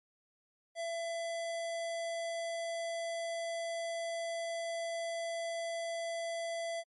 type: tone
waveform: square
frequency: 670 Hz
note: E5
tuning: 28 cents sharp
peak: -36 dBFS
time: 0.75-6.84 s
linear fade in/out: 50 ms
effects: MP3 48 kbps